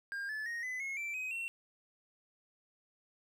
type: tone with pitch steps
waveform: triangle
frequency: 1607 / 1732.3 / 1867.4 / 2013 / 2170 / 2339 / 2522 / 2718 Hz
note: G6 / A6 / A#6 / B6 / C#7 / D7 / D#7 / F7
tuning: +43 / -27 / +3 / +33 / -37 / -8 / +23 / -48 cents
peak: -35 dBFS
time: 0.12-1.48 s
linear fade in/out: 0 ms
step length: 170 ms
effects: none